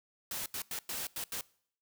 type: noise bursts at uneven times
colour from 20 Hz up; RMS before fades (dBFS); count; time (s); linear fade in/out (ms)
white; -38; 6; 0.31-0.46 / 0.54-0.62 / 0.71-0.79 / 0.89-1.07 / 1.16-1.24 / 1.32-1.41; 2
effects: noise-tail reverb RT60 0.6 s tail -23 dB re dry